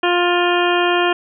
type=harmonic tone; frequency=352.1 Hz; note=F4; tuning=14 cents sharp; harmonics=1 / 2 / 3 / 4 / 5 / 7 / 8 / 9; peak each=-17 / -20 / -22 / -23 / -24 / -25 / -26 / -27 dBFS; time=0.03-1.13 s; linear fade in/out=5 ms; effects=none